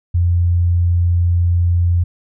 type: tone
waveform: sine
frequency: 87 Hz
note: F2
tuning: 6 cents flat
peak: -11 dBFS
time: 0.14-2.04 s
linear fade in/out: 10 ms
effects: none